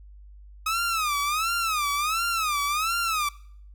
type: tone with vibrato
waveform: sawtooth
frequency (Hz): 1260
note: D#6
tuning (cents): +21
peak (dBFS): -20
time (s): 0.66-3.29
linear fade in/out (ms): 5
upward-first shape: sine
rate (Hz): 1.4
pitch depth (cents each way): 170
effects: noise-tail reverb RT60 0.6 s tail -22 dB re dry + added 50 Hz sine -44 dBFS peak until 3.74 s